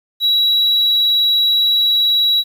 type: tone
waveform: triangle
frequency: 3893 Hz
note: B7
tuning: 26 cents flat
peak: -9 dBFS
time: 0.2-2.44 s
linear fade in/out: 50 ms
effects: tanh soft clip ceiling -5 dBFS + 8-bit